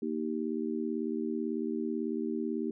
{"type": "harmonic tone", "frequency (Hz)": 78.1, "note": "D#2", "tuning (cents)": 7, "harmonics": [3, 4, 5], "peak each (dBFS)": [-34, -35, -36], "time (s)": [0.02, 2.71], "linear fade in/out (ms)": 5, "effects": []}